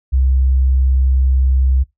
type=tone; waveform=sine; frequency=65.41 Hz; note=C2; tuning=in tune; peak=-10 dBFS; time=0.12-1.84 s; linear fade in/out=20 ms; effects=noise-tail reverb RT60 0.2 s tail -24 dB re dry